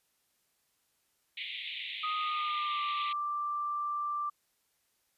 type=band-pass noise; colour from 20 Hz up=white; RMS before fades=-40 dBFS; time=1.37-3.13 s; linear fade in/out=5 ms; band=2000 to 3800 Hz; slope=96 dB/octave
type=tone with pitch glide; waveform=sine; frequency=1244.5 to 1178 Hz; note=D#6 to D6; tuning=0 to +5 cents; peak=-31 dBFS; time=2.03-4.3 s; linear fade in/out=10 ms; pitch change=-95 cents; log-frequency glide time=2.17-2.81 s
effects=white hiss -75 dBFS RMS until 5.17 s + resampled to 32000 Hz